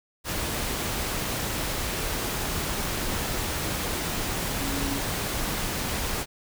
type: tone in noise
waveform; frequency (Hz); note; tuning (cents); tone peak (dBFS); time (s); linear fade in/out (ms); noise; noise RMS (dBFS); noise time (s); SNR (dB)
sine; 277.2; C#4; 0; -32; 4.58-5.01; 50; pink; -29; 0.24-6.26; -6
effects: none